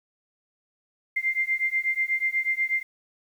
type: beating tone pair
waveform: sine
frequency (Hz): 2092 / 2100.2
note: C7 / C7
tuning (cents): -1 / +6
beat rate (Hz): 8.2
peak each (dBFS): -26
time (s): 1.16-2.83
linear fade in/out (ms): 10
effects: 9-bit